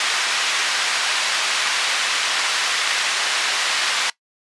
pink band-pass noise, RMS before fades -21 dBFS, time 0-4.1 s, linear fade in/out 2 ms, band 1400 to 5600 Hz, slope 12 dB/octave, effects noise-tail reverb RT60 0.1 s tail -20 dB re dry + resampled to 24000 Hz

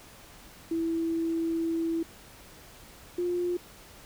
sine tone pair in turn, 329.6 / 352.9 Hz, E4 / F4, 0 / +18 cents, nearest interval minor second, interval 118 cents, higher second, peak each -26 dBFS, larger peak neither, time 0.71-2.03 / 3.18-3.57 s, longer first, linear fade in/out 5 ms, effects pink hiss -51 dBFS RMS until 4.05 s

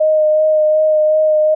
sine tone with vibrato, 618 Hz, D#5, 12 cents flat, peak -9 dBFS, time 0-1.55 s, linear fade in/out 10 ms, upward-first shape sine, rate 2.7 Hz, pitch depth 14 cents each way, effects none

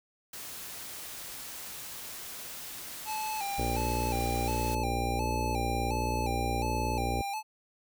white noise, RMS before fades -42 dBFS, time 0.33-4.75 s, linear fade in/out 5 ms
square tone with vibrato, 830.6 Hz, G#5, in tune, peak -33 dBFS, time 3.05-7.43 s, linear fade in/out 50 ms, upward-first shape square, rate 1.4 Hz, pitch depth 72 cents each way
harmonic tone, 59 Hz, A#1, 22 cents sharp, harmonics 1 / 2 / 4 / 5 / 6 / 7 / 8 / 9 / 10, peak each -33 / -36 / -39 / -40 / -41 / -41 / -42 / -43 / -43 dBFS, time 3.58-7.22 s, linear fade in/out 5 ms
effects none

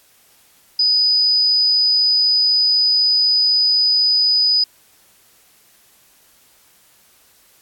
sine tone, 4978 Hz, D#8, in tune, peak -12 dBFS, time 0.79-4.64 s, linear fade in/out 5 ms, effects white hiss -53 dBFS RMS until 7.61 s + AAC 64 kbps

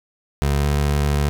25% pulse tone with pitch glide, 70.8 to 72.37 Hz, C#2 to D2, +37 to -25 cents, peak -13 dBFS, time 0.42-1.29 s, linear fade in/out 0 ms, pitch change +38 cents, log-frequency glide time 0.59-0.65 s, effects none

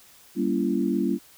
sine chord, G diminished seventh, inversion none, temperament just, 196 / 235.2 / 282.2 / 338.7 Hz, G3 / Bb3 / Db4 / Fb4, 0 / +16 / +31 / +47 cents, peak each -27 dBFS, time 0.35-1.19 s, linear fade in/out 50 ms, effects white hiss -53 dBFS RMS until 1.37 s

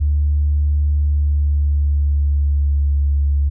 sine tone with pitch glide, 73.42 to 71.12 Hz, D2 to C#2, 0 to +45 cents, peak -12 dBFS, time 0-3.5 s, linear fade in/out 20 ms, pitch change -55 cents, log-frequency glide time 0.9-2.98 s, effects tanh soft clip ceiling -8 dBFS

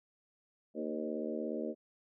harmonic tone with a mistuned harmonic, 77 Hz, D#2, 17 cents flat, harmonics 3 / 4 / 5 / 6 / 7 / 8, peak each -40 / -41 / -42 / -43 / -43 / -44 dBFS, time 0.74-1.75 s, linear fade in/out 50 ms, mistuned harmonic 6, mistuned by +29 cents, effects none

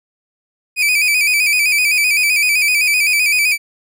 40% pulse tone with vibrato, 2400 Hz, D7, 37 cents sharp, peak -11 dBFS, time 0.76-3.58 s, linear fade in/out 50 ms, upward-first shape square, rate 7.8 Hz, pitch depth 62 cents each way, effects none

